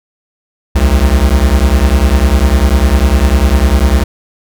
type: beating tone pair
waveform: square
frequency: 61.8 / 71.8 Hz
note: B1 / D2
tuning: +2 / -39 cents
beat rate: 10 Hz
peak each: -10 dBFS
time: 0.75-4.04 s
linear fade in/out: 10 ms
effects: none